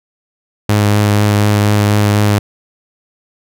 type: tone with vibrato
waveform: sawtooth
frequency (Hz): 103.83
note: G#2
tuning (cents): 0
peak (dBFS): -5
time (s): 0.69-2.39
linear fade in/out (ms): 5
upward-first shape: sine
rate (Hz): 4.1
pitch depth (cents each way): 13
effects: none